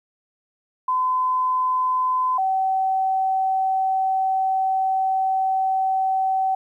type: tone pair in turn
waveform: sine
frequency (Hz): 1019 / 763.4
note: C6 / G5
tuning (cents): -46 / -46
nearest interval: perfect fourth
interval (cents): 500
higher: first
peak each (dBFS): -18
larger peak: neither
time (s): 0.88-2.38 / 2.38-6.55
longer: second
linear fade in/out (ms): 5
effects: 10-bit